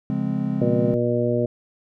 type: chord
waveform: triangle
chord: Db major seventh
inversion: none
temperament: just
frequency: 138.59 / 173.24 / 207.9 / 259.9 Hz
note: Db3 / F3 / Ab3 / C4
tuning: 0 / -14 / +2 / -11 cents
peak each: -26 / -27 / -23 / -25 dBFS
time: 0.1-0.94 s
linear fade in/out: 0 ms
type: harmonic tone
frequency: 120.3 Hz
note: B2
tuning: 45 cents flat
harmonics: 1 / 2 / 3 / 4 / 5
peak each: -25 / -25 / -25 / -25 / -25 dBFS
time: 0.61-1.46 s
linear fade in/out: 5 ms
effects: none